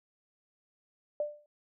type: tone with exponential decay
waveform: sine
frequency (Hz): 593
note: D5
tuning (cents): +17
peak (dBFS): -26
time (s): 1.2-1.46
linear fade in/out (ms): 2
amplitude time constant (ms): 56
effects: none